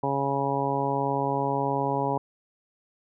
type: harmonic tone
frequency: 138.6 Hz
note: C#3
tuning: in tune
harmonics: 1 / 2 / 3 / 4 / 5 / 6 / 7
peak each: -32 / -32 / -31 / -32 / -34 / -30 / -30 dBFS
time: 0.03-2.18 s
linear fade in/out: 5 ms
effects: none